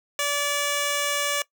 5% pulse tone with notch filter, 577 Hz, D5, 31 cents flat, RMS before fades -25 dBFS, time 0.19-1.42 s, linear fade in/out 2 ms, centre 4500 Hz, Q 1.8, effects noise-tail reverb RT60 0.1 s tail -20 dB re dry

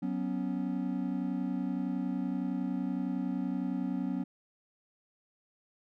triangle chord, F# suspended fourth, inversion none, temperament just, 185 / 246.7 / 277.5 Hz, F#3 / B3 / C#4, 0 / -2 / +2 cents, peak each -33 dBFS, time 0.02-4.24 s, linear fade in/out 10 ms, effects none

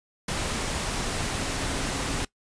sine tone in noise, 272.8 Hz, C#4, 28 cents flat, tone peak -38 dBFS, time 1.4-2.17 s, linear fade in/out 5 ms, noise pink, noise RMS -29 dBFS, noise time 0.28-2.25 s, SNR -12 dB, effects noise-tail reverb RT60 0.1 s tail -20 dB re dry + resampled to 22050 Hz

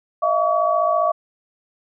sine tone cluster, 631 / 686 / 1136 Hz, D#5 / F5 / C#6, +24 / -31 / +42 cents, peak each -20 dBFS, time 0.22-1.12 s, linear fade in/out 10 ms, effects none

